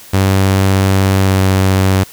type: tone with pitch glide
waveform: sawtooth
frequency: 96.4 to 95.24 Hz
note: G2 to G2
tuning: -28 to -49 cents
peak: -5 dBFS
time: 0.13-2.04 s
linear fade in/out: 10 ms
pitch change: -21 cents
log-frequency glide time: 1.15-1.41 s
effects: white hiss -37 dBFS RMS until 2.12 s